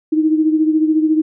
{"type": "beating tone pair", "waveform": "sine", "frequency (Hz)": [311.1, 325.1], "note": ["D#4", "E4"], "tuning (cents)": [0, -24], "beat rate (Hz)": 14, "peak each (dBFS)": [-12, -19], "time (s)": [0.12, 1.22], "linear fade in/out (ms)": 10, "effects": []}